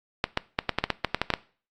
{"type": "clicks", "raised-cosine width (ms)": 0.3, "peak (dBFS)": -6, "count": 12, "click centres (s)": [0.241, 0.374, 0.589, 0.693, 0.786, 0.84, 0.903, 1.047, 1.146, 1.216, 1.303, 1.338], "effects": ["noise-tail reverb RT60 0.4 s tail -19 dB re dry", "Opus 48 kbps"]}